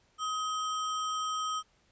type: tone with sample-and-hold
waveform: sine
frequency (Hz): 1264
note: D#6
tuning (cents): +27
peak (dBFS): -30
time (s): 0.18-1.63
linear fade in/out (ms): 50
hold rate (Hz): 4410
effects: pink hiss -68 dBFS RMS until 1.91 s + resampled to 16000 Hz